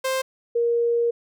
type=tone pair in turn; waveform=sawtooth / sine; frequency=525 / 470.3 Hz; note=C5 / A#4; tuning=+6 / +15 cents; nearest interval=major second; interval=191 cents; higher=first; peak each=-18 dBFS; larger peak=neither; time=0.04-0.22 / 0.55-1.11 s; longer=second; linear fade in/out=10 ms; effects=none